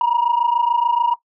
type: tone pair together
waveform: sine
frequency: 938.1 / 965 Hz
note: A#5 / B5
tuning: +11 / -40 cents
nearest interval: unison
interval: 49 cents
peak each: -16 dBFS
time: 0.01-1.14 s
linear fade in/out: 2 ms
effects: noise-tail reverb RT60 0.1 s tail -17 dB re dry + tanh soft clip ceiling -10 dBFS